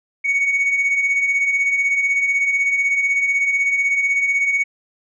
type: beating tone pair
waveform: sine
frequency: 2217 / 2233 Hz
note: C#7 / C#7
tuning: 0 / +12 cents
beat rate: 16 Hz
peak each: -21 / -14 dBFS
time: 0.24-4.64 s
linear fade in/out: 20 ms
effects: tanh soft clip ceiling -13 dBFS